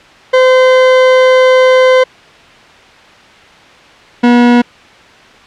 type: tone pair in turn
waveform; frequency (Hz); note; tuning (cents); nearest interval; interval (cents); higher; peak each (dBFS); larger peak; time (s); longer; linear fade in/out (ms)
40% pulse; 514 / 241.5; C5 / B3; -31 / -39; octave + minor second; 1308; first; -3; neither; 0.33-2.04 / 4.23-4.62; first; 10
effects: white hiss -38 dBFS RMS until 5.46 s + low-pass 3000 Hz 12 dB/octave